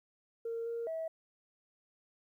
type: tone with pitch steps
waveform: sine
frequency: 460.2 / 465.3 / 648 Hz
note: A#4 / A#4 / E5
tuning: -22 / -3 / -30 cents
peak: -34 dBFS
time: 0.45-1.08 s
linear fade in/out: 5 ms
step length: 210 ms
effects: tanh soft clip ceiling -31 dBFS + 12-bit